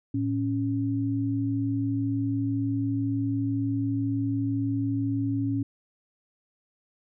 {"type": "tone pair together", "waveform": "sine", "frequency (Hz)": [111, 277], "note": ["A2", "C#4"], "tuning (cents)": [16, -1], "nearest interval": "octave + major third", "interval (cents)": 1583, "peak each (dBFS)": [-28, -26], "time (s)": [0.14, 5.63], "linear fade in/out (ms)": 5, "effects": []}